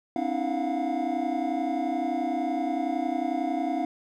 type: tone cluster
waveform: triangle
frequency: 260.7 / 292.4 / 323.1 / 692 / 723 Hz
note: C4 / D4 / E4 / F5 / F#5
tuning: -6 / -7 / -35 / -16 / -40 cents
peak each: -30 dBFS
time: 0.16-3.85 s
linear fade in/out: 2 ms
effects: none